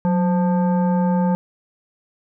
sine tone with frequency modulation, 182.9 Hz, F#3, 20 cents flat, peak -15 dBFS, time 0.05-1.35 s, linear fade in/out 0 ms, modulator 702 Hz, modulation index 0.65, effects none

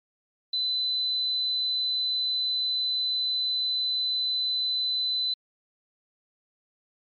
sine tone, 4017 Hz, B7, 29 cents sharp, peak -24 dBFS, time 0.53-5.34 s, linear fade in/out 5 ms, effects MP3 32 kbps

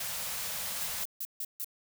white band-stop noise, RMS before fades -36 dBFS, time 0-1.04 s, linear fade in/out 5 ms, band 230 to 460 Hz, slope 96 dB/octave
violet noise bursts, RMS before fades -36 dBFS, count 5, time 0.81-1.645 s, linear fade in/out 2 ms, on 47 ms, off 150 ms
effects none

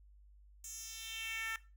10% pulse tone with high-pass filter sweep, 447.8 Hz, A4, 30 cents sharp, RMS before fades -43 dBFS, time 0.64-1.56 s, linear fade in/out 2 ms, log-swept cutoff 7500 to 1600 Hz, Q 2.6, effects noise-tail reverb RT60 0.3 s tail -18 dB re dry + added 50 Hz sine -58 dBFS peak until 1.76 s

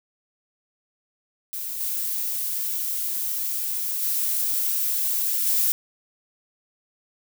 violet noise with level steps, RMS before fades -31 / -27 / -24 / -21 dBFS, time 1.53-5.72 s, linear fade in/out 0 ms, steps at 1.8 / 4.02 / 5.46 s, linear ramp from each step 5 ms, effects none

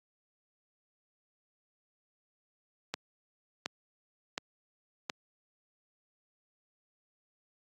click train, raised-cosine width 0.2 ms, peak -15 dBFS, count 4, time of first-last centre 2.94-5.098 s, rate 1.39 Hz, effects high-pass 150 Hz 12 dB/octave + AAC 64 kbps

